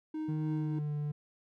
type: tone with tremolo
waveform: triangle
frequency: 311.1 Hz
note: D#4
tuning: in tune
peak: -31 dBFS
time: 0.14-0.79 s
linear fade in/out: 5 ms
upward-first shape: triangle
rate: 3.2 Hz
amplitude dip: 45%
type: tone with pitch glide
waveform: triangle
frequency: 153.8 to 147.79 Hz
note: D#3 to D3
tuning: -20 to +11 cents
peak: -30 dBFS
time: 0.28-1.12 s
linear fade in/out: 10 ms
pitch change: -69 cents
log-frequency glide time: 0.46-0.95 s
effects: none